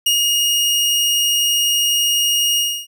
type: tone with ADSR envelope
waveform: sawtooth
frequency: 2862 Hz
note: F7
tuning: 42 cents sharp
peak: -9 dBFS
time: 0.06-2.87 s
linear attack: 6 ms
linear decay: 100 ms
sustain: -2 dB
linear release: 290 ms
effects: none